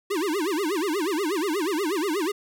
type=tone with vibrato; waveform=square; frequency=352.4 Hz; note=F4; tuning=16 cents sharp; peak=-24 dBFS; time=0.1-2.32 s; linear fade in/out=10 ms; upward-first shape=sine; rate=8.3 Hz; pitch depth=290 cents each way; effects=none